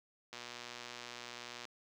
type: click train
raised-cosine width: 0.2 ms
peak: -28 dBFS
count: 161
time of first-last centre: 0.33-1.652 s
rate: 121 Hz
effects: high-pass 150 Hz 12 dB/octave + 10-bit